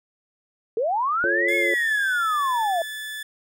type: linear two-way sweep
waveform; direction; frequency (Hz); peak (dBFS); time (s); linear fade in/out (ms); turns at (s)
sine; up then down; 420.4 to 2188 to 644; -20; 0.77-2.82; 2; 1.55
type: chord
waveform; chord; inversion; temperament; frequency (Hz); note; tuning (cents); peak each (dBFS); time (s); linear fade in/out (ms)
sine; F augmented; none; equal; 349.2 / 440 / 554.4; F4 / A4 / C#5; 0 / 0 / 0; -26 / -29 / -27; 1.24-1.74; 0
type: tone with pitch glide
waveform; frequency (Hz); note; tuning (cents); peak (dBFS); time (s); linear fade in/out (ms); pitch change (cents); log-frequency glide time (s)
30% pulse; 1713 to 1736.9; A6 to A6; -47 to -23; -28; 1.48-3.23; 5; +24; 1.71-2.43
effects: none